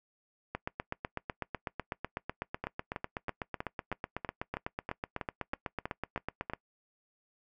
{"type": "two click trains", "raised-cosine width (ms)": 0.5, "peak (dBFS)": [-20, -19], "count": [13, 49], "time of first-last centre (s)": [[2.64, 6.499], [0.55, 6.535]], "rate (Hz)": [3.11, 8.02], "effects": ["noise-tail reverb RT60 0.1 s tail -22 dB re dry"]}